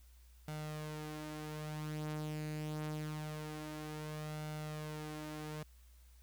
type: tone with flanger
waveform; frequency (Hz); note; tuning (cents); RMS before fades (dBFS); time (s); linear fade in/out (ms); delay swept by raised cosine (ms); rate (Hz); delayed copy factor
sawtooth; 152.9; D#3; -30; -43; 0.48-5.63; 2; 1.4 to 7; 0.25; +0.5
effects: added 60 Hz sine -58 dBFS peak until 6.22 s + white hiss -70 dBFS RMS until 6.22 s